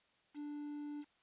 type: tone with quantisation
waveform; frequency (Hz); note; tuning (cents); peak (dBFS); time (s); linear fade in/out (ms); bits
triangle; 293.7; D4; 0; -40; 0.34-1.05; 50; 10
effects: white hiss -73 dBFS RMS until 1.22 s + resampled to 8000 Hz

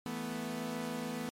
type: chord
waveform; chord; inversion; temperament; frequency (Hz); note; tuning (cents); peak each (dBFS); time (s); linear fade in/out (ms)
sawtooth; E suspended fourth; none; equal; 164.81 / 220 / 246.9; E3 / A3 / B3; 0 / 0 / 0; -40 / -37 / -35; 0.06-1.29; 0
effects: MP3 64 kbps

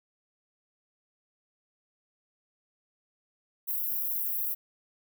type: high-pass noise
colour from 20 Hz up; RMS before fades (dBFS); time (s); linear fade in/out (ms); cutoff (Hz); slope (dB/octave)
white; -31; 3.67-4.55; 20; 12000; 48
effects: none

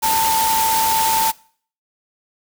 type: tone in noise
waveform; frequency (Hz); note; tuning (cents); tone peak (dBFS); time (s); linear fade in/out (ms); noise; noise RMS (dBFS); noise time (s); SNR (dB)
sine; 893; A5; +25; -16; 0.02-1.32; 20; white; -21; 0.02-1.32; +2
effects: noise-tail reverb RT60 0.5 s tail -22 dB re dry

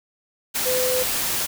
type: tone in noise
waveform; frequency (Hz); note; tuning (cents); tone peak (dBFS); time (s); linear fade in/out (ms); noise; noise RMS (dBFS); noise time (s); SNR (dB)
sine; 507; B4; +45; -21; 0.65-1.04; 20; white; -24; 0.54-1.47; 0
effects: none

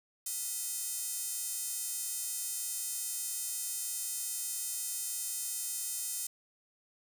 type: tone with high-pass filter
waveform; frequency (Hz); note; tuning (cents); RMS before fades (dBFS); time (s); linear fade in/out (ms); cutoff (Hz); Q
square; 281.6; C#4; +27; -37; 0.26-6.27; 5; 8300; 1.7
effects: none

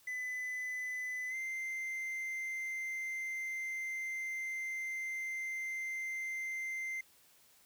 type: tone with pitch glide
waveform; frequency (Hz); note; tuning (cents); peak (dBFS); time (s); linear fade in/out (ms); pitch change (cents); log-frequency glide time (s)
triangle; 2006 to 2084; B6 to C7; +26 to -7; -35; 0.07-7.01; 5; +67; 1.29-1.35
effects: white hiss -65 dBFS RMS until 7.65 s

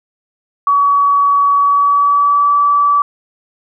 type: tone with pitch glide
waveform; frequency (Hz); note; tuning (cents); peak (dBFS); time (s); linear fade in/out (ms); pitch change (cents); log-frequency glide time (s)
sine; 1133 to 1153.5; C#6 to D6; +37 to -31; -8; 0.67-3.02; 2; +32; 1.56-2.52
effects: none

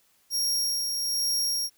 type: tone with tremolo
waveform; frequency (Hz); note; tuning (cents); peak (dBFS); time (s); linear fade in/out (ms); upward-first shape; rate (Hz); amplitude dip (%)
sawtooth; 5588; F8; 0; -21; 0.3-1.7; 50; sine; 1.2; 35
effects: white hiss -65 dBFS RMS until 1.77 s

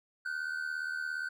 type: tone pair together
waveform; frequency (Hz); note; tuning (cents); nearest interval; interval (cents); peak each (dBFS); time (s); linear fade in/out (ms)
triangle; 1453 / 1530.3; F#6 / G6; -32 / -42; minor second; 90; -36 / -34; 0.25-1.29; 10
effects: none

